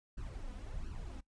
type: noise with flanger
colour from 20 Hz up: brown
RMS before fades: -43 dBFS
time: 0.17-1.21 s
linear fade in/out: 10 ms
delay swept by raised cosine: 0.67 to 4.07 ms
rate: 1.4 Hz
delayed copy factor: +0.75
effects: noise-tail reverb RT60 0.1 s tail -19 dB re dry + resampled to 22050 Hz